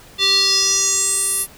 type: tone with band-pass filter sweep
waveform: square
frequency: 389.2 Hz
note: G4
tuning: 12 cents flat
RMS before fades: -17 dBFS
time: 0.18-1.47 s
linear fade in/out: 50 ms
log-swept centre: 3700 to 11000 Hz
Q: 6.2
effects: pink hiss -44 dBFS RMS until 1.57 s